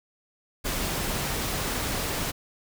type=noise; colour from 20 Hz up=pink; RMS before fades=-29 dBFS; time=0.64-2.32 s; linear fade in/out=20 ms; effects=none